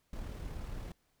brown noise with amplitude modulation, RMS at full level -40 dBFS, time 0.13-0.92 s, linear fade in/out 2 ms, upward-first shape sine, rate 37.4 Hz, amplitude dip 30%, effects pink hiss -75 dBFS RMS until 1.2 s

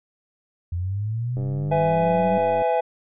sine linear sweep, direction up, 84 to 193 Hz, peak -23 dBFS, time 0.72-2.38 s, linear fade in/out 5 ms
click train, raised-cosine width 2 ms, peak -22 dBFS, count 126, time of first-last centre 1.37-2.62 s, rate 100 Hz
triangle chord, E major, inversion second, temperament equal with one note detuned, 503.1 / 659.3 / 830.6 Hz, B4 / E5 / G#5, +32 / 0 / 0 cents, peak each -21 dBFS, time 1.71-2.81 s, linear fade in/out 10 ms
effects resampled to 8000 Hz

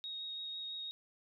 sine tone with vibrato, 3755 Hz, A#7, 12 cents sharp, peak -40 dBFS, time 0.04-0.91 s, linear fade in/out 0 ms, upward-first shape triangle, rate 6 Hz, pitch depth 12 cents each way, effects none

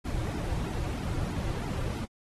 brown noise with flanger, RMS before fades -32 dBFS, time 0.04-2.06 s, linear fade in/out 20 ms, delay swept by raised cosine 1.7 to 4.8 ms, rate 3.1 Hz, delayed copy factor -0.9, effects AAC 32 kbps

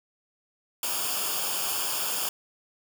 white noise with comb filter, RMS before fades -29 dBFS, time 0.83-2.29 s, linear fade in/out 2 ms, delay 0.5 ms, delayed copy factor -0.75, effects none

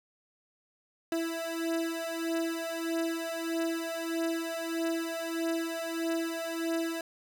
30% pulse beating tone pair, 329.6 / 331.2 Hz, E4 / E4, 0 / +8 cents, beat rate 1.6 Hz, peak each -31 dBFS, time 1.12-7.01 s, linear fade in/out 2 ms, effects none

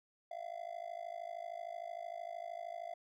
triangle tone with amplitude modulation, 683 Hz, F5, 39 cents flat, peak -36 dBFS, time 0.31-2.94 s, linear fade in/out 5 ms, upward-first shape sine, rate 53.1 Hz, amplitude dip 95%, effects none

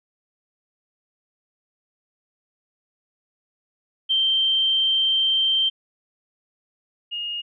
sine tone pair in turn, 3136 / 2852 Hz, G7 / F7, 0 / +36 cents, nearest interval major second, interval 164 cents, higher first, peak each -17 / -26 dBFS, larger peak first, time 4.09-5.7 / 7.11-7.42 s, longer first, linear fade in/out 20 ms, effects none

